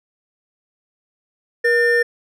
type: tone pair together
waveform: triangle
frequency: 476.8 / 1800 Hz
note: A#4 / A6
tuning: +39 / +39 cents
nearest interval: octave + major seventh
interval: 2300 cents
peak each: -14 dBFS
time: 1.64-2.03 s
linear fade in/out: 10 ms
effects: none